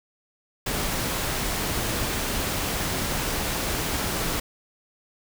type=noise; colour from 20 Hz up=pink; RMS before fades=-27 dBFS; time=0.66-4.4 s; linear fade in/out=5 ms; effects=none